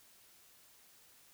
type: silence
effects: white hiss -63 dBFS RMS until 1.33 s